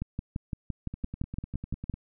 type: two click trains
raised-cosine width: 5 ms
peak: -24 / -19 dBFS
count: 11 / 12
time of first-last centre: 0.94-1.94 / 0.02-1.897 s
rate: 10 / 5.86 Hz
effects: none